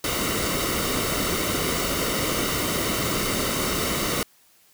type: noise with comb filter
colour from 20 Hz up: pink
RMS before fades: -25 dBFS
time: 0.04-4.23 s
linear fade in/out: 2 ms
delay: 1.2 ms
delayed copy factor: -0.6
effects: white hiss -58 dBFS RMS until 4.73 s